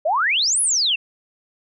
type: exponential two-way sweep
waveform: sine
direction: up then down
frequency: 577 to 10760 to 2586 Hz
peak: -16 dBFS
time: 0.05-0.96 s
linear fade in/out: 10 ms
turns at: 0.61 s
effects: none